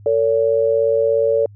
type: tone pair together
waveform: sine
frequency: 450 / 567 Hz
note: A4 / C#5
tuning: +39 / +39 cents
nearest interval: major third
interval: 400 cents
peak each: -16 dBFS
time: 0.06-1.46 s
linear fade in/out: 2 ms
effects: added 102 Hz sine -39 dBFS peak until 1.55 s